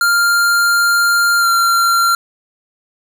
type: tone with pitch glide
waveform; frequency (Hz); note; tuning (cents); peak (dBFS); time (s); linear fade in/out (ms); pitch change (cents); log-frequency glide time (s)
square; 1396.9 to 1376.1; F6 to F6; 0 to -26; -11; 0.01-2.15; 2; -26; 1.39-1.47
effects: none